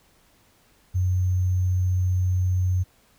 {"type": "tone with sample-and-hold", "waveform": "sine", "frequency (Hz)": 91.5, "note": "F#2", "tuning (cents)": -19, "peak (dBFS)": -19, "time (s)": [0.94, 2.84], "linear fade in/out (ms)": 20, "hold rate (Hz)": 6300, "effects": ["pink hiss -60 dBFS RMS until 3.18 s"]}